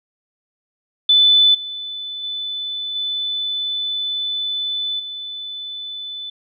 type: tone with level steps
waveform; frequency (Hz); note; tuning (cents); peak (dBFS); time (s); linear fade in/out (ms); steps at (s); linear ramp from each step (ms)
sine; 3502; A7; -9; -9 / -26 / -23 / -20 / -27; 1.09-6.3; 5; 1.54 / 2.23 / 2.95 / 4.99; 10
effects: none